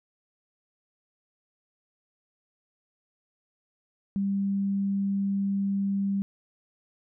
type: tone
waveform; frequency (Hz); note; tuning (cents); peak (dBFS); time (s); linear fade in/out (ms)
sine; 197.6; G3; +14; -24; 4.16-6.22; 0
effects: none